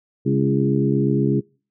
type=harmonic tone with a mistuned harmonic; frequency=68.3 Hz; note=C#2; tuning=25 cents flat; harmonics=2 / 3 / 4 / 5 / 6; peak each=-20 / -22 / -23 / -24 / -25 dBFS; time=0.25-1.41 s; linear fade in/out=20 ms; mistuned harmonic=4; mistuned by=+37 cents; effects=noise-tail reverb RT60 0.4 s tail -26 dB re dry